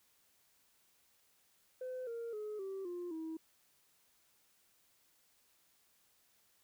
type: tone with pitch steps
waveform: sine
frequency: 510 / 465 / 423.9 / 386.5 / 352.4 / 321.3 Hz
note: C5 / A#4 / G#4 / G4 / F4 / E4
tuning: -44 / -4 / +35 / -24 / +16 / -44 cents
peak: -38 dBFS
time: 1.81-3.37 s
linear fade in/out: 5 ms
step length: 260 ms
effects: tanh soft clip ceiling -38 dBFS + white hiss -72 dBFS RMS until 6.63 s